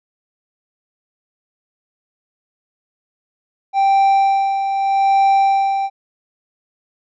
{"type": "tone with tremolo", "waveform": "triangle", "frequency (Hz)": 784, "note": "G5", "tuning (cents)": 0, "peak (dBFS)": -8, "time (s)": [3.73, 5.9], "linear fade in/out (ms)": 50, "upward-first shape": "sine", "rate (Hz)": 0.81, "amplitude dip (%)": 55, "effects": ["resampled to 16000 Hz"]}